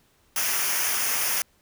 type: noise with comb filter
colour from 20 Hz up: white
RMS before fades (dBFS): -25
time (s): 0.36-1.42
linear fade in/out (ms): 2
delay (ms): 0.25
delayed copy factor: -0.65
effects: pink hiss -63 dBFS RMS until 1.61 s